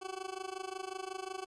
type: tone with amplitude modulation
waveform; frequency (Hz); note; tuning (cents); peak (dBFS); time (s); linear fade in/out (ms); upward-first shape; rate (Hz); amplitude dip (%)
20% pulse; 377.9; F#4; +37; -31; 0.01-1.46; 20; sine; 25.5; 90
effects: resampled to 22050 Hz + 11-bit